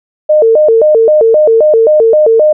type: tone with vibrato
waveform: sine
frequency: 525 Hz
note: C5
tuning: 6 cents sharp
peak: -3 dBFS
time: 0.29-2.53 s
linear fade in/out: 10 ms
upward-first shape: square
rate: 3.8 Hz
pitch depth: 260 cents each way
effects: none